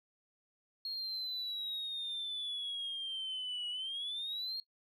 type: exponential two-way sweep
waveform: sine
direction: down then up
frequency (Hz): 4277 to 2913 to 4277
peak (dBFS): -35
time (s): 0.85-4.6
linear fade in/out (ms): 2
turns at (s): 3.69
effects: noise-tail reverb RT60 0.1 s tail -20 dB re dry + tanh soft clip ceiling -34 dBFS